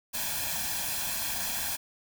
white noise with comb filter, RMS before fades -32 dBFS, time 0.13-1.77 s, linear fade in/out 20 ms, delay 1.2 ms, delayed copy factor +0.7, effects none

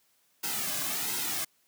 white noise with flanger, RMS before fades -32 dBFS, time 0.43-1.45 s, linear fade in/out 10 ms, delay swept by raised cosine 1.7 to 2.2 ms, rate 1.4 Hz, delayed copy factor -0.75, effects white hiss -69 dBFS RMS until 1.67 s + high-pass 100 Hz 12 dB/octave

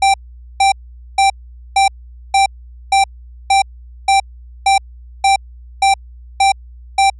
square tone bursts, 784 Hz, G5, in tune, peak -9 dBFS, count 13, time 0.02-7.1 s, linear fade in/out 5 ms, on 120 ms, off 460 ms, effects added 60 Hz sine -34 dBFS peak until 7.19 s + resampled to 24000 Hz

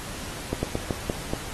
slowing click train, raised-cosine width 2 ms, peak -12 dBFS, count 6, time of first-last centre 0.53-1.335 s, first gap 100 ms, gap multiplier 1.24, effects pink hiss -37 dBFS RMS until 1.53 s + AAC 32 kbps

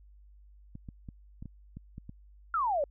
clicks, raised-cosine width 5 ms, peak -30 dBFS, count 8, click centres 0.754 / 0.888 / 1.088 / 1.425 / 1.457 / 1.77 / 1.981 / 2.094 s
sine exponential sweep, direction down, 1401 to 544 Hz, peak -26 dBFS, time 2.54-2.84 s, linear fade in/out 2 ms
effects added 50 Hz sine -53 dBFS peak until 2.9 s

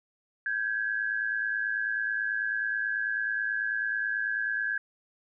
sine tone pair together, 1568 / 1677.2 Hz, G6 / G#6, 0 / +17 cents, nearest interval minor second, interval 117 cents, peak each -30 / -30 dBFS, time 0.46-4.78 s, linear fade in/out 2 ms, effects none

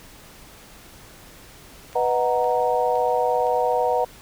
click train, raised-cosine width 0.2 ms, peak -27 dBFS, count 4, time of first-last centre 1.93-3.468 s, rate 1.95 Hz
sine chord, B major seventh, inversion none, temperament equal, 493.9 / 622.3 / 740 / 932.3 Hz, B4 / D#5 / F#5 / A#5, 0 / 0 / 0 / 0 cents, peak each -22 / -26 / -23 / -25 dBFS, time 1.95-4.05 s, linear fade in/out 10 ms
effects pink hiss -46 dBFS RMS until 4.21 s

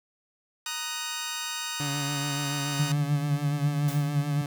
10% pulse chord, D# minor, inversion second, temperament just, 933.4 / 1244.5 / 1493.4 Hz, A#5 / D#6 / F#6, +2 / 0 / +16 cents, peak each -28 dBFS, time 0.66-2.92 s, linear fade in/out 2 ms
30% pulse tone with vibrato, 143.3 Hz, D3, 42 cents flat, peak -27 dBFS, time 1.8-4.46 s, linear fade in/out 2 ms, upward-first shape sine, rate 7 Hz, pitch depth 34 cents each way
sine tone with tremolo, 149.1 Hz, D3, 27 cents sharp, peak -22 dBFS, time 2.79-4.42 s, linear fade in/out 10 ms, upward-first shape sine, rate 9.5 Hz, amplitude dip 60%
white noise with exponential decay, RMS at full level -36 dBFS, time 3.88-4.22 s, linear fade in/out 5 ms, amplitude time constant 73 ms
effects none

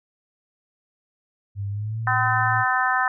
sine tone with pitch glide, 100.1 to 113.01 Hz, G2 to A2, +37 to +47 cents, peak -25 dBFS, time 1.55-2.65 s, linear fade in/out 50 ms, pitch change +210 cents, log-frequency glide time 1.69-2.01 s
harmonic tone, 255 Hz, C4, 44 cents flat, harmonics 3 / 4 / 5 / 6 / 7, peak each -25 / -25 / -25 / -25 / -25 dBFS, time 2.07-3.08 s, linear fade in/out 2 ms
effects none

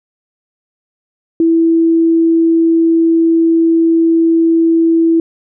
sine tone, 329.6 Hz, E4, in tune, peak -7 dBFS, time 1.4-5.2 s, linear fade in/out 2 ms, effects none

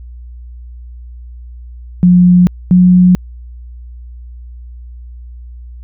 sine tone pair in turn, 178.7 / 180.99 Hz, F3 / F#3, +40 / -38 cents, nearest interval unison, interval 22 cents, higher second, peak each -3 dBFS, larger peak neither, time 2.03-2.47 / 2.71-3.15 s, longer neither, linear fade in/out 0 ms, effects added 60 Hz sine -28 dBFS peak until 5.83 s

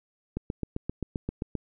click train, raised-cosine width 3 ms, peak -17 dBFS, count 10, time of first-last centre 0.37-1.553 s, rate 7.61 Hz, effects none

